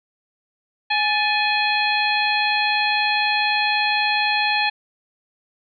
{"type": "harmonic tone with a mistuned harmonic", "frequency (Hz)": 836, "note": "G#5", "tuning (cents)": 11, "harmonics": [1, 2, 3, 4, 5], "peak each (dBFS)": [-22, -24, -22, -27, -26], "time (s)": [0.9, 4.7], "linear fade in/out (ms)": 10, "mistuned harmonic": 2, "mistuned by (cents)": 82, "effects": []}